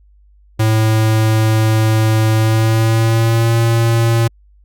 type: tone with pitch glide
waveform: square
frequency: 110 to 115.34 Hz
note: A2 to A#2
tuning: 0 to -18 cents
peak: -11 dBFS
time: 0.59-4.28 s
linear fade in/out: 10 ms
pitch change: +82 cents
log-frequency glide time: 2.34-3.54 s
effects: added 50 Hz sine -45 dBFS peak until 4.64 s + Opus 48 kbps